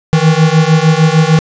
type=beating tone pair; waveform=square; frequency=155.56 / 162.16 Hz; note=D#3 / E3; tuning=0 / -28 cents; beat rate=6.6 Hz; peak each=-10 dBFS; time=0.13-1.39 s; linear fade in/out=0 ms; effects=resampled to 16000 Hz + 7-bit